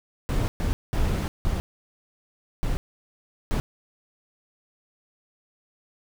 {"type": "noise bursts at uneven times", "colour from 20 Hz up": "brown", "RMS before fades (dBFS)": -24, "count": 6, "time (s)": [[0.29, 0.48], [0.6, 0.73], [0.93, 1.28], [1.45, 1.6], [2.63, 2.77], [3.51, 3.6]], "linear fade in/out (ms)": 0, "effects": []}